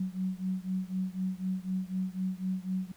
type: beating tone pair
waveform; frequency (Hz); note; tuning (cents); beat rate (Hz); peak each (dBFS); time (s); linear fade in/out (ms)
sine; 185 / 189; F#3 / F#3; 0 / +37; 4; -33 / -34; 0-2.92; 5
effects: pink hiss -60 dBFS RMS until 2.96 s